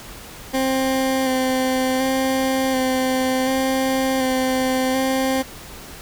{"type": "tone with vibrato", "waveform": "20% pulse", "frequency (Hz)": 261.6, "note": "C4", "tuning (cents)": 0, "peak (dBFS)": -13, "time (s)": [0.53, 5.43], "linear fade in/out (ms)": 20, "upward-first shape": "square", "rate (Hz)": 0.68, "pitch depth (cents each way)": 15, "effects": ["pink hiss -38 dBFS RMS until 6.01 s"]}